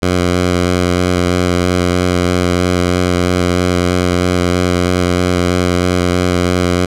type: tone with vibrato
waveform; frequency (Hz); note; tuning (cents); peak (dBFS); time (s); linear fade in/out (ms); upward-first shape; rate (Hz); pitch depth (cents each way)
10% pulse; 89.5; F2; +43; -3; 0.02-6.86; 10; square; 3.1; 13
effects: low-pass 9000 Hz 12 dB/octave